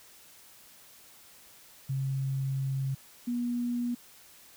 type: tone pair in turn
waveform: sine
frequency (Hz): 134.8 / 241.3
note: C#3 / B3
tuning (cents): -48 / -40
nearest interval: minor seventh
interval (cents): 1008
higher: second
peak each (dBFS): -28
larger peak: neither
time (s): 1.89-2.95 / 3.27-3.95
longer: first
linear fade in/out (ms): 10
effects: white hiss -55 dBFS RMS until 4.56 s